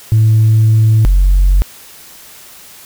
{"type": "tone pair in turn", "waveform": "sine", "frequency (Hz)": [109.9, 46.21], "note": ["A2", "F#1"], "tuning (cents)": [-2, -1], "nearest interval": "octave + minor third", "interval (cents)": 1499, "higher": "first", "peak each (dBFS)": -4, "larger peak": "neither", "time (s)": [[0.12, 1.05], [1.05, 1.62]], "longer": "first", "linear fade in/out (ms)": 0, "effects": ["tanh soft clip ceiling -3 dBFS", "white hiss -37 dBFS RMS until 2.85 s"]}